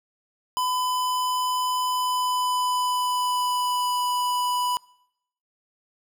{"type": "tone with pitch glide", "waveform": "square", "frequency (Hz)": [1005, 988.9], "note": ["B5", "B5"], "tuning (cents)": [30, 2], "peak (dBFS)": -23, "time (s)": [0.57, 4.77], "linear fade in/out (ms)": 0, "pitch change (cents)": -28, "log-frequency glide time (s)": [1.83, 4.04], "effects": ["noise-tail reverb RT60 0.8 s tail -25 dB re dry"]}